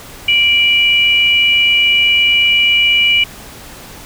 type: tone pair together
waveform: sine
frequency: 2349 / 2923 Hz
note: D7 / F#7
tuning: 0 / -22 cents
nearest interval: major third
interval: 378 cents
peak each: -11 dBFS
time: 0.28-3.24 s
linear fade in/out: 5 ms
effects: pink hiss -34 dBFS RMS until 4.05 s